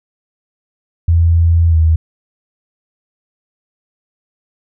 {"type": "tone with pitch glide", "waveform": "sine", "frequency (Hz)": [83.8, 80.29], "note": ["E2", "E2"], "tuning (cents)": [29, -45], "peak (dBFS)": -7, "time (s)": [1.08, 1.96], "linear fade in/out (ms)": 5, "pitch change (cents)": -74, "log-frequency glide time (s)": [1.69, 1.76], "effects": []}